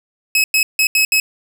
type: tone bursts at uneven times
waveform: sawtooth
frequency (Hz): 2567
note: E7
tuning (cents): -47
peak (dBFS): -8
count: 5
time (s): 0.35-0.44 / 0.54-0.63 / 0.79-0.87 / 0.95-1.05 / 1.12-1.2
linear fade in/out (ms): 2
effects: none